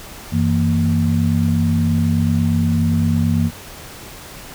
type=tone cluster; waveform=sine; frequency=93.2 / 162.5 / 230.8 Hz; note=F#2 / E3 / A#3; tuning=+13 / -24 / -17 cents; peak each=-18 dBFS; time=0.31-3.51 s; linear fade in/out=50 ms; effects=pink hiss -36 dBFS RMS until 4.54 s